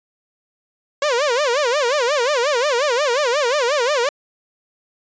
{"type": "tone with vibrato", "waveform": "sawtooth", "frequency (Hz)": 532, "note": "C5", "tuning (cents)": 29, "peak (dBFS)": -12, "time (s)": [1.02, 4.09], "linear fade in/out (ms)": 2, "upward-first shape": "sine", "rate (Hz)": 5.6, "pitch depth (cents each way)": 230, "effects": ["resampled to 16000 Hz"]}